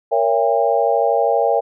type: chord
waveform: sine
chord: A# diminished seventh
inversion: none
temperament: just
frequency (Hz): 466.2 / 559.4 / 671.3 / 805.5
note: A#4 / C#5 / E5 / G5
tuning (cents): 0 / +16 / +31 / +47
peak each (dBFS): -19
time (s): 0.11-1.61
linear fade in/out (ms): 20
effects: none